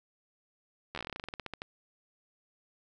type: slowing click train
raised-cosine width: 0.3 ms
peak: -22 dBFS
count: 19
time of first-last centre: 0.95-1.619 s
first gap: 12 ms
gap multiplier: 1.12
effects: none